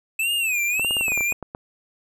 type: tone with vibrato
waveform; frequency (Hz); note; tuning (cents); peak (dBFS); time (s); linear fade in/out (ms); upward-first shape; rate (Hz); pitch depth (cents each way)
square; 2586; E7; -34; -21; 0.19-1.33; 5; sine; 1.7; 160
type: clicks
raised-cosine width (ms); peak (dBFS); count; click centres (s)
1; -18; 12; 0.796 / 0.847 / 0.909 / 0.968 / 1.01 / 1.082 / 1.12 / 1.176 / 1.208 / 1.323 / 1.427 / 1.549
effects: none